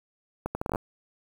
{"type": "accelerating click train", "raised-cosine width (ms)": 1, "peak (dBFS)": -15, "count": 9, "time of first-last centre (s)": [0.46, 0.758], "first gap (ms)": 90, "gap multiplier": 0.72, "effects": ["7-bit"]}